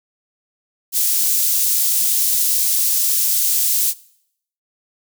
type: high-pass noise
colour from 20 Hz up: white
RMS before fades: -17 dBFS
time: 0.92-3.94 s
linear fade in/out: 50 ms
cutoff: 5900 Hz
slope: 12 dB/octave
effects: noise-tail reverb RT60 0.7 s tail -21 dB re dry